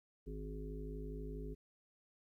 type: harmonic tone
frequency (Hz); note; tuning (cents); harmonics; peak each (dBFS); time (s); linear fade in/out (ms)
52.3; G#1; +13; 1 / 3 / 5 / 7 / 8; -44 / -50 / -51 / -54 / -50; 0.26-1.55; 20
effects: 13-bit